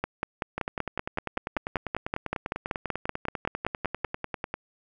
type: two click trains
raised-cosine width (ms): 0.5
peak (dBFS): -12 / -15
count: 22 / 41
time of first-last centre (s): 0.04-4.048 / 0.58-4.54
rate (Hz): 5.24 / 10.1
effects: none